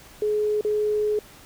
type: tone with dropouts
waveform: sine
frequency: 422.4 Hz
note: G#4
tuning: 29 cents sharp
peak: -20 dBFS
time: 0.22-1.19 s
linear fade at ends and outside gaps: 2 ms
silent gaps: 0.61-0.648 s
effects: pink hiss -48 dBFS RMS until 1.45 s